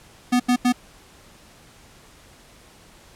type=tone bursts; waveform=square; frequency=246.9 Hz; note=B3; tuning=in tune; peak=-16 dBFS; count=3; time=0.32-0.725 s; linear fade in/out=10 ms; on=79 ms; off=84 ms; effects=pink hiss -50 dBFS RMS until 3.15 s + low-pass 11000 Hz 12 dB/octave